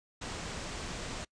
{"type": "low-pass noise", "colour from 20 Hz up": "pink", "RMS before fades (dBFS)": -40, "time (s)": [0.21, 1.25], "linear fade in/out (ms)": 10, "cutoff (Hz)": 8600, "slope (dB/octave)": 48, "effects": ["noise-tail reverb RT60 0.1 s tail -25 dB re dry", "resampled to 22050 Hz"]}